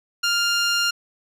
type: tone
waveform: 15% pulse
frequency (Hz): 1400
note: F6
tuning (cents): +4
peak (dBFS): -12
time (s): 0.23-0.91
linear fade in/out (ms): 10
effects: low-pass 10000 Hz 12 dB/octave